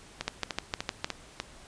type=two click trains; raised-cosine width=0.2 ms; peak=-14 / -11 dBFS; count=5 / 6; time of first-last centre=0.21-1.4 / 0.28-1.045 s; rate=3.36 / 6.54 Hz; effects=pink hiss -52 dBFS RMS until 1.67 s + resampled to 22050 Hz